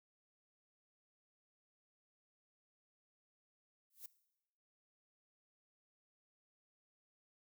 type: noise with exponential growth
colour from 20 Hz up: violet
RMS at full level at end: -45 dBFS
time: 3.9-4.06 s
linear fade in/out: 5 ms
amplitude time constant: 34 ms
effects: noise-tail reverb RT60 0.9 s tail -18 dB re dry